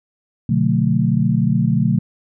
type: chord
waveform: sine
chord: B minor seventh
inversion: none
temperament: equal with one note detuned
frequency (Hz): 123.47 / 146.83 / 180.46 / 220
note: B2 / D3 / F#3 / A3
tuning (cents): 0 / 0 / -43 / 0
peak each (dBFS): -19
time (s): 0.49-1.99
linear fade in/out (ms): 5
effects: none